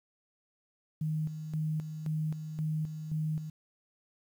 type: tone with tremolo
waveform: sine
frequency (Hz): 155.56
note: D#3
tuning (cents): 0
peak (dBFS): -29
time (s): 1.01-3.5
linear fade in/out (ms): 5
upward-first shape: square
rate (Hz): 1.9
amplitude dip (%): 60
effects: 10-bit